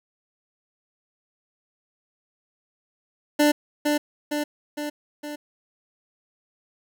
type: tone with echo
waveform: 25% pulse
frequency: 295.9 Hz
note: D4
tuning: 13 cents sharp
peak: -12 dBFS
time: 3.39-3.52 s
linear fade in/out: 10 ms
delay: 460 ms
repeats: 4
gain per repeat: -4 dB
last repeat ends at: 5.36 s
effects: none